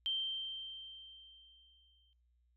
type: tone with exponential decay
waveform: sine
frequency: 3136 Hz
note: G7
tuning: in tune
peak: -32 dBFS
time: 0.06-2.13 s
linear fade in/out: 0 ms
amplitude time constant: 450 ms
effects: noise-tail reverb RT60 0.6 s tail -25 dB re dry + added 60 Hz sine -70 dBFS peak until 2.56 s